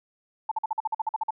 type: tone bursts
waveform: sine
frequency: 880 Hz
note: A5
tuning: in tune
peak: -23 dBFS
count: 12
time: 0.49-1.307 s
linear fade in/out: 5 ms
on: 25 ms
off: 47 ms
effects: none